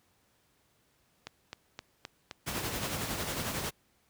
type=click train; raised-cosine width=0.2 ms; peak=-22 dBFS; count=7; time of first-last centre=1.27-2.833 s; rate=3.84 Hz
type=noise with tremolo; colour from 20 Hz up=pink; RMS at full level=-33 dBFS; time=2.46-3.71 s; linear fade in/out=20 ms; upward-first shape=sine; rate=11 Hz; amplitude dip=40%
effects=pink hiss -70 dBFS RMS until 4.09 s + high-pass 60 Hz 12 dB/octave